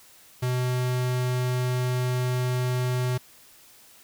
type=tone; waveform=square; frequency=125.7 Hz; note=B2; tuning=31 cents sharp; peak=-24 dBFS; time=0.42-3.18 s; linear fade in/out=10 ms; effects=white hiss -53 dBFS RMS until 4.03 s